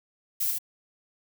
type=noise with echo; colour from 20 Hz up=violet; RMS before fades=-27 dBFS; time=0.4-0.51 s; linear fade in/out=10 ms; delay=77 ms; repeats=1; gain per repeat=-3 dB; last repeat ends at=0.587 s; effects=none